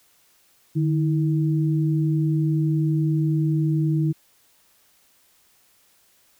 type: tone pair together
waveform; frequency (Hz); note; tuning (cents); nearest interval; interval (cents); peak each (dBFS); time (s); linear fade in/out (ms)
sine; 151.96 / 322.6; D#3 / E4; -41 / -37; octave + minor second; 1304; -19 / -25; 0.75-4.13; 20
effects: white hiss -60 dBFS RMS until 6.39 s